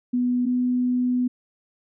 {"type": "tone pair in turn", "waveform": "sine", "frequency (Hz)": [246.9, 248.8], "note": ["B3", "B3"], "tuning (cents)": [0, 13], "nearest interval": "unison", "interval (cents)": 13, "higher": "second", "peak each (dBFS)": -19, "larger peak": "neither", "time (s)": [[0.13, 0.46], [0.46, 1.28]], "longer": "second", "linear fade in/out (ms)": 10, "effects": []}